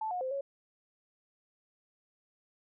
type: tone with pitch steps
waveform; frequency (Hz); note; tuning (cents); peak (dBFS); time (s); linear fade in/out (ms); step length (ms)
sine; 875 / 722 / 519 / 554; A5 / F#5 / C5 / C#5; -10 / -43 / -14 / -1; -32; 0.01-0.41; 5; 100
effects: none